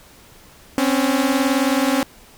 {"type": "beating tone pair", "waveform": "sawtooth", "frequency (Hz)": [260.1, 279.1], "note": ["C4", "C#4"], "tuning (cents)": [-10, 12], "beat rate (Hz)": 19, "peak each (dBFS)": -15, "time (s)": [0.78, 2.03], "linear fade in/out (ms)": 0, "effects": ["pink hiss -47 dBFS RMS until 2.37 s"]}